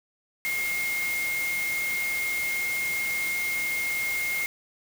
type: tone in noise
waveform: sine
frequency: 2138 Hz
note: C7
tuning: 37 cents sharp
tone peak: -26 dBFS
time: 0.45-4.46 s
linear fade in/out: 0 ms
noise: white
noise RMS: -35 dBFS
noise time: 0.45-4.46 s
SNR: +6 dB
effects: none